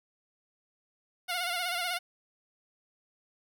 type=tone with vibrato; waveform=10% pulse; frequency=710 Hz; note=F5; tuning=28 cents sharp; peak=-22 dBFS; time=1.28-1.99 s; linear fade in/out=20 ms; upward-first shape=sine; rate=16 Hz; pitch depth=60 cents each way; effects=none